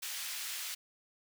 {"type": "high-pass noise", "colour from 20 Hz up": "pink", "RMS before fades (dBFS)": -40, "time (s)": [0.02, 0.75], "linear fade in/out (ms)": 10, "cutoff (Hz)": 2300, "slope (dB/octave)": 12, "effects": []}